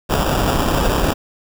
pink noise with sample-and-hold, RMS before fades -17 dBFS, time 0.09-1.14 s, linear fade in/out 20 ms, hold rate 2100 Hz, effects none

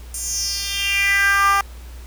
10% pulse tone with high-pass filter sweep, 397.5 Hz, G4, 24 cents sharp, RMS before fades -19 dBFS, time 0.14-1.61 s, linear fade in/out 2 ms, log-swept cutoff 8400 to 960 Hz, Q 4.5, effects added 60 Hz sine -34 dBFS peak until 2.06 s + pink hiss -46 dBFS RMS until 2.06 s

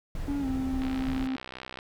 brown noise, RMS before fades -35 dBFS, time 0.15-1.27 s, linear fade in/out 2 ms
triangle tone with pitch glide, 283.1 to 262.6 Hz, C#4 to C4, +37 to +6 cents, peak -26 dBFS, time 0.28-1.36 s, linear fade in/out 2 ms, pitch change -131 cents, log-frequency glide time 0.4-0.47 s
click train, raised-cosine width 0.3 ms, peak -23 dBFS, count 63, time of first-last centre 0.82-1.789 s, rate 64 Hz
effects none

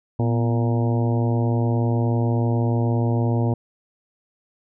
harmonic tone with a mistuned harmonic, 116.54 Hz, A#2, in tune, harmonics 1 / 2 / 3 / 4 / 5 / 6 / 7 / 8, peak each -19 / -25 / -29 / -31 / -33 / -35 / -36 / -37 dBFS, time 0.19-3.54 s, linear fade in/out 5 ms, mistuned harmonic 2, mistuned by +72 cents, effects none

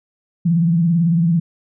sine tone with vibrato, 168.3 Hz, E3, 36 cents sharp, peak -12 dBFS, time 0.45-1.4 s, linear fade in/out 10 ms, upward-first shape triangle, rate 18 Hz, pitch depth 110 cents each way, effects none

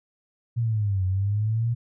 sine linear two-way sweep, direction down then up, 119.7 to 91.9 to 119.7 Hz, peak -21 dBFS, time 0.56-1.75 s, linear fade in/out 20 ms, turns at 1.05 s, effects none

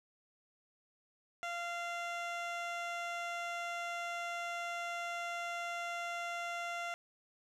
15% pulse tone with low-pass filter, 691 Hz, F5, 19 cents flat, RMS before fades -40 dBFS, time 1.43-6.94 s, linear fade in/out 0 ms, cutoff 6900 Hz, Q 0.5, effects none

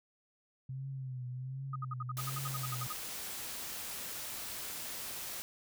sine tone with vibrato, 130 Hz, C3, 11 cents flat, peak -38 dBFS, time 0.69-2.87 s, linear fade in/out 5 ms, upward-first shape triangle, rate 1.3 Hz, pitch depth 86 cents each way
sine tone bursts, 1244.5 Hz, D#6, in tune, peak -37 dBFS, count 14, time 1.73-2.928 s, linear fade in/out 5 ms, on 28 ms, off 62 ms
white noise, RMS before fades -42 dBFS, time 2.17-5.42 s, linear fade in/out 0 ms
effects none

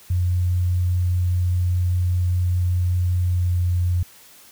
sine tone with pitch glide, 89.5 to 88.63 Hz, F2 to F2, +43 to +26 cents, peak -17 dBFS, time 0.1-4.03 s, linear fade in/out 5 ms, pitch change -17 cents, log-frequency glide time 3.31-3.53 s, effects white hiss -48 dBFS RMS until 4.51 s

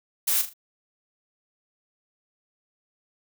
blue noise with echo, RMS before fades -23 dBFS, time 0.27-0.42 s, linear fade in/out 10 ms, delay 39 ms, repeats 3, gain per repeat -9 dB, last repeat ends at 0.537 s, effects none

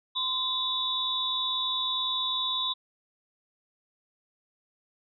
sine tone cluster, 1032 / 3511 / 3815 Hz, C6 / A7 / A#7, -24 / -4 / +39 cents, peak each -34 / -30 / -30 dBFS, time 0.15-2.74 s, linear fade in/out 20 ms, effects none

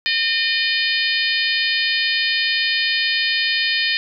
harmonic tone, 609 Hz, D#5, 37 cents flat, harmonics 3 / 4 / 5 / 6 / 7 / 8, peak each -22 / -23 / -24 / -25 / -25 / -26 dBFS, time 0.06-3.97 s, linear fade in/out 0 ms, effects none

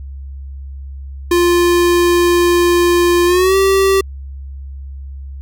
square tone with pitch glide, 349.2 to 387.5 Hz, F4 to G4, 0 to -20 cents, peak -10 dBFS, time 1.31-4.01 s, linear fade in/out 5 ms, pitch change +180 cents, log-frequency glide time 3.26-3.56 s, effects added 68 Hz sine -26 dBFS peak until 5.41 s

